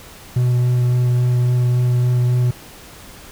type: tone with vibrato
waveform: triangle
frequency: 123.47 Hz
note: B2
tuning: in tune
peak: -11 dBFS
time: 0.36-2.51 s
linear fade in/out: 5 ms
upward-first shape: sine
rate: 3.6 Hz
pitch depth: 9 cents each way
effects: pink hiss -40 dBFS RMS until 3.31 s